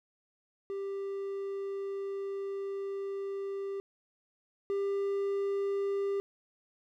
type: tone pair in turn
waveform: triangle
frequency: 394.2 / 397.4 Hz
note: G4 / G4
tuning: +10 / +24 cents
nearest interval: unison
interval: 14 cents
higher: second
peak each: -32 / -27 dBFS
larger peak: second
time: 0.7-3.8 / 4.7-6.2 s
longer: first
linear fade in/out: 0 ms
effects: none